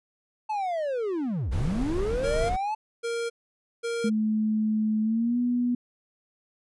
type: linear two-way sweep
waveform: triangle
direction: down then up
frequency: 880 to 53.9 to 880 Hz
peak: -24 dBFS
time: 0.49-2.75 s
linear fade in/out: 10 ms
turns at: 1.51 s
type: noise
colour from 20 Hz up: brown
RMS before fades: -30 dBFS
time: 1.51-2.57 s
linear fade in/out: 20 ms
type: tone bursts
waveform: square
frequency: 466.2 Hz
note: A#4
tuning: in tune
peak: -28 dBFS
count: 3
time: 2.23-4.1 s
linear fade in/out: 20 ms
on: 270 ms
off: 530 ms
type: tone with pitch glide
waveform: sine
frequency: 216.1 to 244 Hz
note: A3 to B3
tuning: -31 to -21 cents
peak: -22 dBFS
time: 4.04-5.75 s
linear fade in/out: 5 ms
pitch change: +210 cents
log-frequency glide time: 5.02-5.38 s
effects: resampled to 24000 Hz